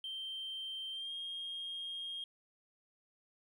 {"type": "tone with pitch glide", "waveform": "triangle", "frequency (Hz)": [3136, 3237], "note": ["G7", "G#7"], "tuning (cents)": [0, -45], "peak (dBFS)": -37, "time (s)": [0.04, 2.24], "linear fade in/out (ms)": 2, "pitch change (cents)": 55, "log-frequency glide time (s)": [0.92, 1.13], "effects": ["tanh soft clip ceiling -36 dBFS"]}